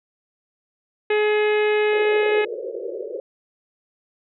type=harmonic tone; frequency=422.7 Hz; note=G#4; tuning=31 cents sharp; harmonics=1 / 2 / 3 / 4 / 5 / 6 / 7 / 8 / 9; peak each=-17 / -29 / -36 / -29 / -29 / -30 / -37 / -44 / -42 dBFS; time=1.1-2.45 s; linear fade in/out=5 ms
type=band-pass noise; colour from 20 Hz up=white; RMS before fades=-30 dBFS; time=1.93-3.2 s; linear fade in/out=2 ms; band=360 to 560 Hz; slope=96 dB/octave
effects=none